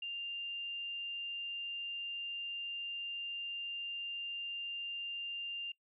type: tone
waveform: sine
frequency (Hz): 2794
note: F7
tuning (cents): 0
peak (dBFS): -38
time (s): 0.02-5.72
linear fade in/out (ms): 5
effects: noise-tail reverb RT60 0.1 s tail -24 dB re dry